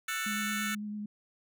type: chord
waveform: sawtooth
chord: F# minor seventh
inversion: third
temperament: just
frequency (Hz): 1332 / 1480 / 1776 / 2220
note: E6 / F#6 / A6 / C#7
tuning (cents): +18 / 0 / +16 / +2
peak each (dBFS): -34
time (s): 0.08-0.75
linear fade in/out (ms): 5
type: tone with vibrato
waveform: sine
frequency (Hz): 209.2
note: G#3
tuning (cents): +13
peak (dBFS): -35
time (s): 0.26-1.06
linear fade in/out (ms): 5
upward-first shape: triangle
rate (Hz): 9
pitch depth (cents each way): 20
effects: none